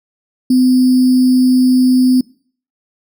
sine tone with sample-and-hold, 254.5 Hz, C4, 48 cents flat, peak -7 dBFS, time 0.5-2.21 s, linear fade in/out 5 ms, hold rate 4900 Hz, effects noise-tail reverb RT60 0.5 s tail -23 dB re dry

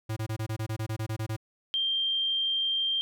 square tone bursts, 110 Hz, A2, in tune, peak -30 dBFS, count 13, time 0.09-1.365 s, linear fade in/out 10 ms, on 75 ms, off 25 ms
sine tone, 3173 Hz, G7, 20 cents sharp, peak -25 dBFS, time 1.74-3.01 s, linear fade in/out 0 ms
effects none

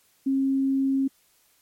sine tone, 270 Hz, C#4, 45 cents flat, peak -20 dBFS, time 0.26-1.08 s, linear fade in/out 10 ms, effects white hiss -63 dBFS RMS until 1.61 s + MP3 64 kbps

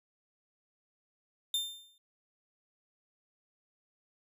40% pulse tone with exponential decay, 3600 Hz, A7, 39 cents sharp, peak -26 dBFS, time 1.54-1.98 s, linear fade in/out 2 ms, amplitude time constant 94 ms, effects none

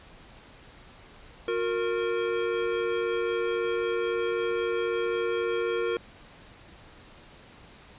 square tone pair together, 360.6 / 464.4 Hz, F#4 / A#4, -45 / -7 cents, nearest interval major third, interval 438 cents, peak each -31 / -28 dBFS, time 1.48-5.97 s, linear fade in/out 2 ms, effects pink hiss -51 dBFS RMS until 7.98 s + resampled to 8000 Hz

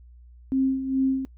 sine tone with tremolo, 265.6 Hz, C4, 26 cents sharp, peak -18 dBFS, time 0.52-1.25 s, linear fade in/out 0 ms, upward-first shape sine, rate 2.4 Hz, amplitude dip 65%, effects noise-tail reverb RT60 0.1 s tail -22 dB re dry + added 60 Hz sine -46 dBFS peak until 1.37 s

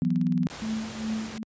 sine chord, E suspended second, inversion none, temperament equal, 164.81 / 185 / 246.9 Hz, E3 / F#3 / B3, 0 / 0 / 0 cents, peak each -26 dBFS, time 0.02-0.47 s, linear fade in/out 0 ms
click train, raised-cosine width 0.2 ms, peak -29 dBFS, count 15, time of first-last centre 0.05-0.815 s, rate 18.3 Hz
pink noise, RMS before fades -39 dBFS, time 0.5-1.38 s, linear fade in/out 0 ms
sine tone with tremolo, 220 Hz, A3, in tune, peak -25 dBFS, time 0.62-1.43 s, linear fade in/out 0 ms, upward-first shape triangle, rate 2.5 Hz, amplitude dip 90%
effects high-pass 80 Hz 12 dB/octave + resampled to 16000 Hz

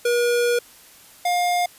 square tone pair in turn, 480 / 708.9 Hz, B4 / F5, -49 / +26 cents, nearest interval perfect fifth, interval 675 cents, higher second, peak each -18 / -19 dBFS, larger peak first, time 0.05-0.59 / 1.25-1.66 s, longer first, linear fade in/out 5 ms, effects white hiss -48 dBFS RMS until 1.78 s + resampled to 32000 Hz

